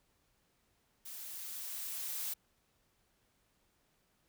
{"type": "noise with level ramp", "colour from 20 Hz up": "blue", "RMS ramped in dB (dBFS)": [-47, -38], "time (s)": [1.05, 2.34], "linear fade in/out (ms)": 10, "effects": ["pink hiss -75 dBFS RMS until 4.28 s"]}